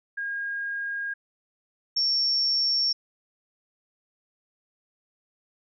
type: tone pair in turn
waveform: sine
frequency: 1626 / 5469 Hz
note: G#6 / F8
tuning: -37 / -37 cents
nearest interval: octave + major sixth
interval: 2100 cents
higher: second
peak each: -28 / -21 dBFS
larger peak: second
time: 0.17-1.14 / 1.96-2.93 s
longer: neither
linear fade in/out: 10 ms
effects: none